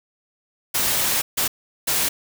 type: noise bursts at uneven times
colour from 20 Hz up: white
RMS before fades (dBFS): -21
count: 3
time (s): 0.74-1.22 / 1.37-1.48 / 1.87-2.09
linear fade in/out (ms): 10
effects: none